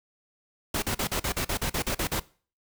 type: noise bursts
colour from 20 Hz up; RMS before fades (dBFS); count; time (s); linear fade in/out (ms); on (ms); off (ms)
pink; -28; 12; 0.74-2.198; 5; 83; 42
effects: noise-tail reverb RT60 0.4 s tail -20 dB re dry